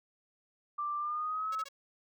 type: tone with pitch glide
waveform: sine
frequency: 1180 to 1294.3 Hz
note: D6 to E6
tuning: +8 to -32 cents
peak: -32 dBFS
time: 0.78-1.64 s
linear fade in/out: 10 ms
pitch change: +160 cents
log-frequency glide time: 0.98-1.51 s
type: tone bursts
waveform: 5% pulse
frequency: 554.4 Hz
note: C#5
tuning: in tune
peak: -34 dBFS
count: 3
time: 1.52-1.687 s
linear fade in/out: 5 ms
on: 33 ms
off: 34 ms
effects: none